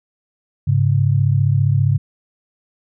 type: tone pair together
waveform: sine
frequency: 103.1 / 138.1 Hz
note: G#2 / C#3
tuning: -12 / -6 cents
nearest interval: perfect fourth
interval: 506 cents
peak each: -15 dBFS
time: 0.67-1.98 s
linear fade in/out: 10 ms
effects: none